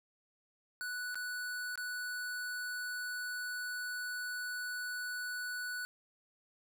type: tone with dropouts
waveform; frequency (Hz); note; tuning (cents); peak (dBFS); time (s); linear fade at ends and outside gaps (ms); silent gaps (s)
square; 1480; F#6; 0; -38; 0.81-5.85; 0; 1.145-1.155 / 1.756-1.776
effects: none